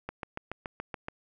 click train, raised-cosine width 0.5 ms, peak -20 dBFS, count 8, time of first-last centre 0.09-1.084 s, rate 7.04 Hz, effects none

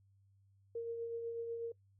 sine tone with tremolo, 463.6 Hz, A#4, 10 cents flat, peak -36 dBFS, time 0.75-1.72 s, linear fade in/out 5 ms, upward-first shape triangle, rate 8.1 Hz, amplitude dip 40%, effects noise-tail reverb RT60 0.1 s tail -22 dB re dry + added 98 Hz sine -66 dBFS peak until 1.99 s

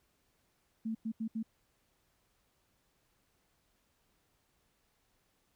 sine tone bursts at uneven times, 222.8 Hz, A3, 22 cents sharp, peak -33 dBFS, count 4, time 0.85-0.95 / 1.05-1.12 / 1.2-1.28 / 1.35-1.43 s, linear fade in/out 10 ms, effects pink hiss -75 dBFS RMS until 5.55 s

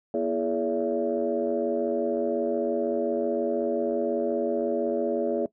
sine tone cluster, 240.5 / 333.6 / 419.3 / 571 / 667 Hz, B3 / E4 / G#4 / D5 / E5, -46 / +21 / +17 / -49 / +20 cents, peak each -31 / -30 / -28 / -28 / -32 dBFS, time 0.14-5.46 s, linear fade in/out 2 ms, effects noise-tail reverb RT60 0.1 s tail -19 dB re dry + tanh soft clip ceiling -13 dBFS

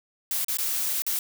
blue noise with dropouts, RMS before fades -27 dBFS, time 0.31-1.19 s, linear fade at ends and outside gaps 1 ms, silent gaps 0.446-0.483 / 0.571-0.585 / 1.021-1.065 s, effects none

